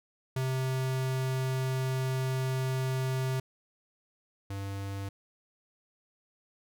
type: tone pair in turn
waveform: square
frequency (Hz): 130.81 / 98.71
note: C3 / G2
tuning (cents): 0 / +13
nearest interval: perfect fourth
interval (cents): 487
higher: first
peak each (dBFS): -29 / -35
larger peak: first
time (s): 0.36-3.4 / 4.5-5.09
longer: first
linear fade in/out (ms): 5
effects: none